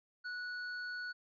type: tone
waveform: square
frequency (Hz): 1472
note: F#6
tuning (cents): -9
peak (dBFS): -40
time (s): 0.24-1.13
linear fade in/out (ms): 20
effects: resampled to 11025 Hz